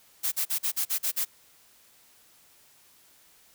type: noise bursts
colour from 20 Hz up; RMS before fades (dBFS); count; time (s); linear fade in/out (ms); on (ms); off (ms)
blue; -27; 8; 0.23-1.252; 20; 91; 42
effects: white hiss -59 dBFS RMS until 3.54 s